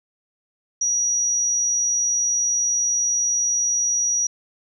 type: tone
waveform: sine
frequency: 5790 Hz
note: F#8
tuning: 38 cents flat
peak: -18 dBFS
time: 0.81-4.27 s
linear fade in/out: 5 ms
effects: none